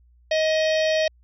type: harmonic tone with a mistuned harmonic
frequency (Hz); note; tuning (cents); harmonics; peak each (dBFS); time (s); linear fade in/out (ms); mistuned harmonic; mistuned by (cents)
629; D#5; +19; 1 / 3 / 4 / 5 / 6 / 7 / 8 / 9; -19 / -29 / -31 / -33 / -35 / -36 / -37 / -38; 0.31-1.08; 5; 8; +39
effects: added 60 Hz sine -53 dBFS peak until 1.23 s